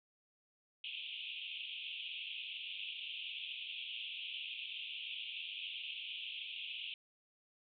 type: band-pass noise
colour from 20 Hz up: pink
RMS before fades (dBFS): -45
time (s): 0.84-6.94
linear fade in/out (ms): 2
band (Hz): 2500 to 3500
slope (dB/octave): 96
effects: none